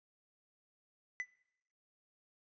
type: tone with exponential decay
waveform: triangle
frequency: 2000 Hz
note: B6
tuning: 21 cents sharp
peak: -30 dBFS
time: 1.2-1.28 s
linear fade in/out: 0 ms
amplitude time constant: 17 ms
effects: noise-tail reverb RT60 0.8 s tail -23 dB re dry + resampled to 16000 Hz